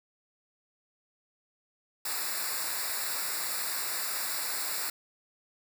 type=noise with comb filter; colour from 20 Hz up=white; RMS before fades=-33 dBFS; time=2.05-4.9 s; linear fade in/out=5 ms; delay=0.32 ms; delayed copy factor=-1; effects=none

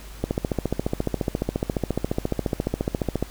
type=click train; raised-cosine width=2 ms; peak=-9 dBFS; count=44; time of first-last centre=0.24-3.226 s; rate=14.4 Hz; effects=added 50 Hz sine -39 dBFS peak until 3.3 s + pink hiss -45 dBFS RMS until 3.3 s

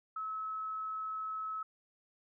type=tone; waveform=sine; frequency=1293 Hz; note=E6; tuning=34 cents flat; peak=-36 dBFS; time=0.16-1.63 s; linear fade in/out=5 ms; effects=none

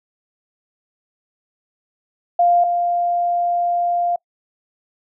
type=tone pair in turn; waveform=sine; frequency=698.5 / 698.5 Hz; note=F5 / F5; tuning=0 / 0 cents; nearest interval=unison; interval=0 cents; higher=neither; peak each=-11 / -16 dBFS; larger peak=first; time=2.39-2.64 / 2.64-4.16 s; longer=second; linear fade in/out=5 ms; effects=noise-tail reverb RT60 0.1 s tail -26 dB re dry

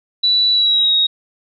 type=tone with pitch glide; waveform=sine; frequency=3951 to 3773 Hz; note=B7 to A#7; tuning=0 to +20 cents; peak=-11 dBFS; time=0.23-1.07 s; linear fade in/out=10 ms; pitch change=-80 cents; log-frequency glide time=0.52-0.95 s; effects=none

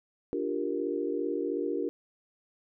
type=chord; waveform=sine; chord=G minor seventh; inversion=second; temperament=equal; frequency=293.7 / 349.2 / 392 / 466.2 Hz; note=D4 / F4 / G4 / Bb4; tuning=0 / 0 / 0 / 0 cents; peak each=-34 dBFS; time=0.33-1.89 s; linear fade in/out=0 ms; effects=none

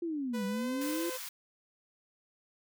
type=linear two-way sweep; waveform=sine; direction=down then up; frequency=349.8 to 191.8 to 349.8 Hz; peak=-32 dBFS; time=0.02-1.1 s; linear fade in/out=5 ms; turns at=0.45 s
type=tone with pitch glide; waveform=sawtooth; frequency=493.9 to 511.9 Hz; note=B4 to C5; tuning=0 to -38 cents; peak=-34 dBFS; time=0.33-1.18 s; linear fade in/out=20 ms; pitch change=+62 cents; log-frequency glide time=0.47-0.69 s
type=high-pass noise; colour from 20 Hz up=white; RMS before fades=-42 dBFS; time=0.81-1.29 s; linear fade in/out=5 ms; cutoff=900 Hz; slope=24 dB/octave
effects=none

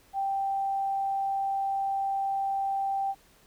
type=tone; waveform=sine; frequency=784 Hz; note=G5; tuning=in tune; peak=-26 dBFS; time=0.13-3.15 s; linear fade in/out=50 ms; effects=pink hiss -60 dBFS RMS until 3.46 s

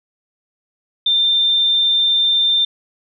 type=tone; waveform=sine; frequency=3588 Hz; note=A7; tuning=33 cents sharp; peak=-12 dBFS; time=1.06-2.65 s; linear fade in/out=5 ms; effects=none

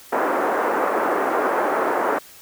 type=band-pass noise; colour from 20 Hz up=pink; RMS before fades=-21 dBFS; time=0.12-2.19 s; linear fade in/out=10 ms; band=340 to 1500 Hz; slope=24 dB/octave; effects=white hiss -45 dBFS RMS until 2.41 s

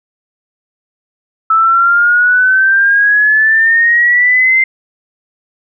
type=exponential sweep; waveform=sine; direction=up; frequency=1308 to 2093 Hz; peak=-6 dBFS; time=1.5-4.64 s; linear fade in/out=5 ms; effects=none

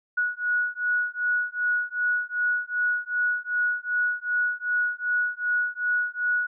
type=beating tone pair; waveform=sine; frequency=1461 / 1463.6 Hz; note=F#6 / F#6; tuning=-22 / -19 cents; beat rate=2.6 Hz; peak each=-26 dBFS; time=0.17-6.47 s; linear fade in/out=10 ms; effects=none

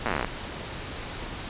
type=slowing click train; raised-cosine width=0.5 ms; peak=-11 dBFS; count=16; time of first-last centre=0.06-0.246 s; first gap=8 ms; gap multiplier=1.06; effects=pink hiss -36 dBFS RMS until 1.49 s + resampled to 8000 Hz

